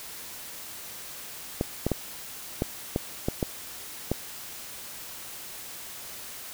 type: clicks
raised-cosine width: 2 ms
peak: -11 dBFS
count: 8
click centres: 1.611 / 1.866 / 1.917 / 2.621 / 2.961 / 3.285 / 3.428 / 4.116 s
effects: white hiss -41 dBFS RMS until 6.53 s